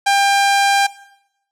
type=tone; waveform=sawtooth; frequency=797 Hz; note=G5; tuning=28 cents sharp; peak=-8 dBFS; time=0.06-0.87 s; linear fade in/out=10 ms; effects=noise-tail reverb RT60 0.8 s tail -18 dB re dry + low-pass 10000 Hz 12 dB/octave